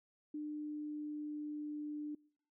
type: tone with pitch glide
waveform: sine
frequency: 300 to 298.1 Hz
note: D4 to D4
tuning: +37 to +26 cents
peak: -39 dBFS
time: 0.34-2.15 s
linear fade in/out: 5 ms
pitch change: -11 cents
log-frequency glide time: 0.53-1.83 s
effects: noise-tail reverb RT60 0.6 s tail -26 dB re dry